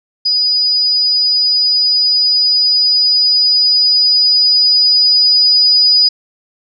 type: tone with level ramp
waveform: sine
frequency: 4945 Hz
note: D#8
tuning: 12 cents flat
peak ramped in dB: -10 to -6 dBFS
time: 0.25-6.09 s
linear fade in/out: 10 ms
effects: none